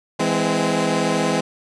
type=chord; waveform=15% pulse; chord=E augmented; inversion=none; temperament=equal with one note detuned; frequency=164.81 / 207.7 / 258 Hz; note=E3 / G#3 / B#3; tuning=0 / 0 / -24 cents; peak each=-16 dBFS; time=0.19-1.41 s; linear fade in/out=10 ms; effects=resampled to 22050 Hz